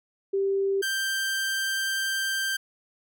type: tone pair in turn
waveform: sine / sawtooth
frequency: 392 / 1572.4 Hz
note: G4 / G6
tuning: 0 / +5 cents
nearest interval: 2 octaves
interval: 2405 cents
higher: second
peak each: -22 dBFS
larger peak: neither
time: 0.33-0.82 / 0.82-2.57 s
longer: second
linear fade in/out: 10 ms
effects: none